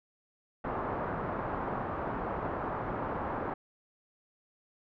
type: low-pass noise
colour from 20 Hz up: white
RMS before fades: -35 dBFS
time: 0.64-3.54 s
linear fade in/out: 5 ms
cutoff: 1200 Hz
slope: 24 dB/octave
effects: none

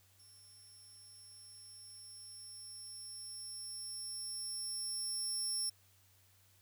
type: tone with level ramp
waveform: 20% pulse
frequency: 5400 Hz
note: E8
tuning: 41 cents sharp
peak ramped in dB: -54 to -29 dBFS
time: 0.19-5.7 s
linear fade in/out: 10 ms
effects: added 96 Hz sine -69 dBFS peak until 6.61 s + white hiss -69 dBFS RMS until 6.61 s

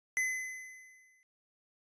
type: tone with exponential decay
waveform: square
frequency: 2031 Hz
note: B6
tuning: 48 cents sharp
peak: -28 dBFS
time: 0.17-1.23 s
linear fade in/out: 0 ms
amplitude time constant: 230 ms
effects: resampled to 22050 Hz

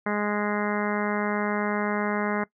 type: harmonic tone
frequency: 207.7 Hz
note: G#3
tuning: in tune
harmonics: 1 / 2 / 3 / 4 / 5 / 6 / 7 / 8 / 9 / 10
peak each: -28 / -31 / -33 / -34 / -35 / -36 / -36 / -37 / -38 / -38 dBFS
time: 0.06-2.44 s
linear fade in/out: 5 ms
effects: noise-tail reverb RT60 0.1 s tail -20 dB re dry

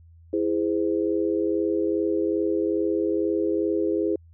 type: chord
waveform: sine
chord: E augmented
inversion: none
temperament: just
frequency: 329.6 / 412 / 515 Hz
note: E4 / G#4 / B#4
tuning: 0 / -14 / -28 cents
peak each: -24 / -25 / -29 dBFS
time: 0.33-4.16 s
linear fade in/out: 5 ms
effects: added 83 Hz sine -48 dBFS peak until 4.33 s

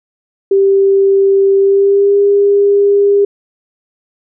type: tone with pitch glide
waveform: sine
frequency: 392 to 403 Hz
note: G4 to G4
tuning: 0 to +48 cents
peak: -6 dBFS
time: 0.51-3.25 s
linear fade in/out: 5 ms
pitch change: +48 cents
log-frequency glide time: 1.58-2.18 s
effects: none

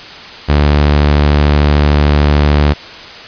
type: tone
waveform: sawtooth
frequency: 73.42 Hz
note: D2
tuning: in tune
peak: -3 dBFS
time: 0.48-2.74 s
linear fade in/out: 20 ms
effects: white hiss -30 dBFS RMS until 3.27 s + resampled to 11025 Hz

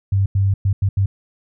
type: tone bursts at uneven times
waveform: sine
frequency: 98 Hz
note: G2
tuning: in tune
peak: -13 dBFS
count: 5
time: 0.12-0.26 / 0.35-0.54 / 0.65-0.73 / 0.82-0.89 / 0.97-1.06 s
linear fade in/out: 5 ms
effects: none

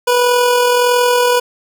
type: tone with amplitude modulation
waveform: 25% pulse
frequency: 490 Hz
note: B4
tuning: 14 cents flat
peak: -5 dBFS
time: 0.07-1.4 s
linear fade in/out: 10 ms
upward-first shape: sine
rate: 41.6 Hz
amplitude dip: 30%
effects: none

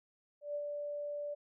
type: tone with ADSR envelope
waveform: sine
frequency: 584 Hz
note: D5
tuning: 10 cents flat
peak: -34 dBFS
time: 0.41-1.35 s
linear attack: 140 ms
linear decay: 60 ms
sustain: -3 dB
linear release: 17 ms
effects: none

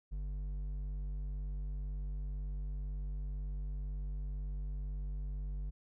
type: tone with hard clipping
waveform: sine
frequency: 49 Hz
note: G1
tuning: in tune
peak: -38 dBFS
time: 0.11-5.71 s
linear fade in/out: 20 ms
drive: 6 dB
effects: none

